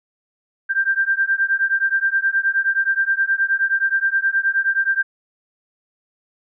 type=beating tone pair; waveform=sine; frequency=1576 / 1585.5 Hz; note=G6 / G6; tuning=+9 / +19 cents; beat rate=9.5 Hz; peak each=-19 dBFS; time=0.69-5.03 s; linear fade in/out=20 ms; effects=none